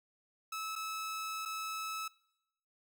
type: tone with dropouts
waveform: sawtooth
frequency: 1300 Hz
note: E6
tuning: 24 cents flat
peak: -34 dBFS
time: 0.52-2.08 s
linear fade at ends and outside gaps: 5 ms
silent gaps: 0.755-0.76 / 1.453-1.457 s
effects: noise-tail reverb RT60 0.8 s tail -22 dB re dry